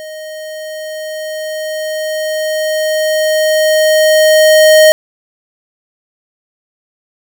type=tone with level ramp; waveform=square; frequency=622.3 Hz; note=D#5; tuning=in tune; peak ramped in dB=-26 to -3 dBFS; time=0-4.92 s; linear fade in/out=0 ms; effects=none